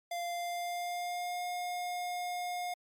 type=tone with pitch glide; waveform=square; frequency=694 to 713.5 Hz; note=F5 to F5; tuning=-11 to +37 cents; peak=-35 dBFS; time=0.11-2.74 s; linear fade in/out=5 ms; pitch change=+48 cents; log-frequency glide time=0.25-1.44 s; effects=MP3 96 kbps